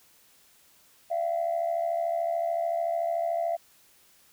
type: tone with amplitude modulation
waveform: sine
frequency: 675 Hz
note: E5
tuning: 41 cents sharp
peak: -21 dBFS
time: 1.1-3.57 s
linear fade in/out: 20 ms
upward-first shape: sine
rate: 73.6 Hz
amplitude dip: 75%
effects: tanh soft clip ceiling -19 dBFS + white hiss -60 dBFS RMS until 4.32 s